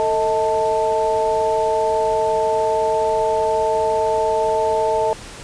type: tone cluster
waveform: sine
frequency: 445.6 / 634 / 883 Hz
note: A4 / D#5 / A5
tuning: +22 / +32 / +6 cents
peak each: -20 dBFS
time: 0-5.13 s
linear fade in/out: 0 ms
effects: pink hiss -36 dBFS RMS until 5.43 s + resampled to 22050 Hz